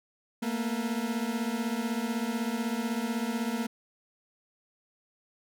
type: beating tone pair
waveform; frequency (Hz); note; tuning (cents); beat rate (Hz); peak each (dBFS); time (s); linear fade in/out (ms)
40% pulse; 222.8 / 238.8; A3 / A#3; +22 / +42; 16; -31; 0.42-3.67; 10
effects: none